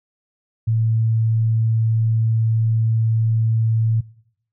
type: tone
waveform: sine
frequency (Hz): 112.3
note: A2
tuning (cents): +36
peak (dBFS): -15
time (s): 0.67-4.01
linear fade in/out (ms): 10
effects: noise-tail reverb RT60 0.7 s tail -22 dB re dry